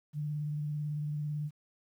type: tone with vibrato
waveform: sine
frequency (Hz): 149.1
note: D3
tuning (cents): +27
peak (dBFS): -32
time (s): 0.13-1.51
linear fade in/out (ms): 50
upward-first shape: sine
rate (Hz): 18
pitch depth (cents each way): 26
effects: 11-bit